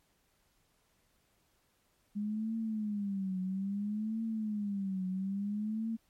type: tone with vibrato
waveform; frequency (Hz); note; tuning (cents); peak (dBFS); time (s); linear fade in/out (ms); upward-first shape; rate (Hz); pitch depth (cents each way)
sine; 204.4; G#3; -27; -32; 2.15-5.97; 20; triangle; 0.6; 180
effects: pink hiss -73 dBFS RMS until 6.09 s + MP3 64 kbps